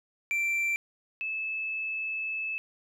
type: tone pair in turn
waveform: triangle / sine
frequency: 2349 / 2612 Hz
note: D7 / E7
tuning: 0 / -17 cents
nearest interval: major second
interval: 183 cents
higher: second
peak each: -24 / -30 dBFS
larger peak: first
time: 0.31-0.76 / 1.21-2.58 s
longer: second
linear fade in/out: 0 ms
effects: none